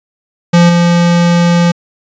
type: tone with level steps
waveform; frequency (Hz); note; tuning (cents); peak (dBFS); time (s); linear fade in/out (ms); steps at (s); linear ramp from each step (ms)
square; 172.6; F3; -20; -4 / -7; 0.53-1.72; 10; 0.69; 5
effects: resampled to 16000 Hz